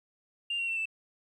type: tone with pitch steps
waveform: sine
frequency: 2794 / 2744 / 2696 / 2648 Hz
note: F7 / F7 / E7 / E7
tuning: 0 / -31 / +38 / +7 cents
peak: -28 dBFS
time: 0.5-0.856 s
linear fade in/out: 5 ms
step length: 89 ms
effects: tanh soft clip ceiling -26 dBFS + 11-bit